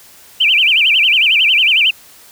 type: tone with vibrato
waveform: sine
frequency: 2700 Hz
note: E7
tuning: 41 cents sharp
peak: -8 dBFS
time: 0.4-1.91 s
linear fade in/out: 10 ms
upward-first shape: sine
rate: 11 Hz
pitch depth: 260 cents each way
effects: white hiss -42 dBFS RMS until 2.31 s